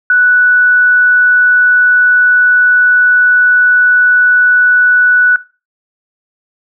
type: tone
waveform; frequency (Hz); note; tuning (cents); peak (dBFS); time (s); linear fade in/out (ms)
sine; 1480; F#6; 0; -5; 0.1-5.36; 2
effects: noise-tail reverb RT60 0.3 s tail -18 dB re dry